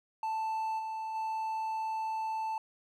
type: tone with level steps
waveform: triangle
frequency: 882 Hz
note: A5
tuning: 4 cents sharp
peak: -29 / -33 / -30 dBFS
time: 0.23-2.58 s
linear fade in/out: 2 ms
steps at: 0.78 / 1.14 s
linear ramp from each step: 20 ms
effects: none